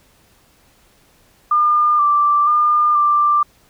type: tone with pitch steps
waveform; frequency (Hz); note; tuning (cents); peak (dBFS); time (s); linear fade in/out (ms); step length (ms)
sine; 1206 / 1173 / 1206 / 1181; D6 / D6 / D6 / D6; +46 / -2 / +46 / +9; -11; 1.51-3.43; 5; 480
effects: pink hiss -54 dBFS RMS until 3.69 s